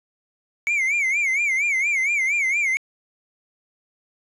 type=tone with vibrato; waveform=triangle; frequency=2225 Hz; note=C#7; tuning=6 cents sharp; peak=-17 dBFS; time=0.67-2.77 s; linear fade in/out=0 ms; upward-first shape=sine; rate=4.3 Hz; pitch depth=140 cents each way; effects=resampled to 24000 Hz + 9-bit